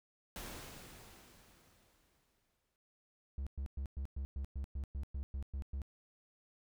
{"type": "noise with exponential decay", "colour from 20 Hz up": "pink", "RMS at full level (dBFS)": -45, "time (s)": [0.36, 2.76], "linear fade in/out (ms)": 1, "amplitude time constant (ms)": 520}
{"type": "tone bursts", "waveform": "triangle", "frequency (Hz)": 68.2, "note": "C#2", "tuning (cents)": -28, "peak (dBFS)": -35, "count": 13, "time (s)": [3.38, 5.818], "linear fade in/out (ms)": 0, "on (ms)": 86, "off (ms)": 110}
{"effects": []}